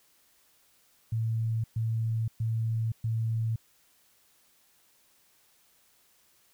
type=tone bursts; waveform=sine; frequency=112.8 Hz; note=A2; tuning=44 cents sharp; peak=-26 dBFS; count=4; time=1.12-3.56 s; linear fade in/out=5 ms; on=520 ms; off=120 ms; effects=white hiss -65 dBFS RMS until 6.53 s